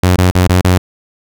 sawtooth tone with dropouts, 91 Hz, F#2, 28 cents flat, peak -3 dBFS, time 0.03-0.78 s, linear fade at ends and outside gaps 5 ms, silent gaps 0.161-0.182 / 0.311-0.351 / 0.475-0.494 / 0.612-0.646 s, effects none

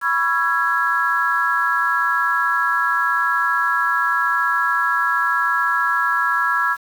sine chord, C# minor seventh, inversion third, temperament equal with one note detuned, 987.8 / 1108.7 / 1347.8 / 1661.2 Hz, B5 / C#6 / E6 / G#6, 0 / 0 / +38 / 0 cents, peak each -24 / -24 / -20 / -19 dBFS, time 0.01-6.77 s, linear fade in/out 50 ms, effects tanh soft clip ceiling -5 dBFS + 7-bit

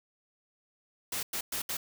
white noise bursts at uneven times, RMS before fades -34 dBFS, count 4, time 1.12-1.23 / 1.33-1.41 / 1.52-1.62 / 1.69-1.77 s, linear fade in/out 5 ms, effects none

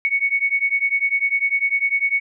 sine beating tone pair, 2217 / 2227 Hz, C#7 / C#7, 0 / +7 cents, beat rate 10 Hz, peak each -20 dBFS, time 0.05-2.2 s, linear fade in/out 0 ms, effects none

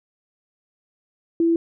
sine tone, 333.4 Hz, E4, 20 cents sharp, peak -15 dBFS, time 1.4-1.56 s, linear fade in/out 2 ms, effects none

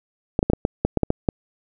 clicks, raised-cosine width 2 ms, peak -4 dBFS, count 10, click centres 0.391 / 0.429 / 0.5 / 0.534 / 0.651 / 0.85 / 0.973 / 1.033 / 1.104 / 1.288 s, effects none

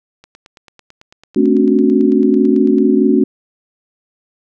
click train, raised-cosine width 0.2 ms, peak -23 dBFS, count 24, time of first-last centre 0.24-2.784 s, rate 9.04 Hz
sine chord, D dominant seventh, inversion second, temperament equal with one note detuned, 220 / 261.6 / 286.3 / 370 Hz, A3 / C4 / D4 / F#4, 0 / 0 / -44 / 0 cents, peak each -14 dBFS, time 1.36-3.24 s, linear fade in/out 5 ms
effects none

